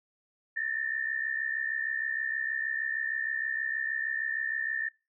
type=tone pair together; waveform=sine; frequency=1762 / 1828.4 Hz; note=A6 / A#6; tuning=+2 / -34 cents; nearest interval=minor second; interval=64 cents; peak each=-32 / -32 dBFS; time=0.56-4.89 s; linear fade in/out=10 ms; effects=noise-tail reverb RT60 0.3 s tail -24 dB re dry